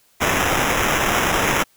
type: noise with sample-and-hold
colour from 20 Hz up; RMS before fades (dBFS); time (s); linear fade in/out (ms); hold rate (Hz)
violet; -19; 0.2-1.64; 20; 4410
effects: white hiss -58 dBFS RMS until 1.76 s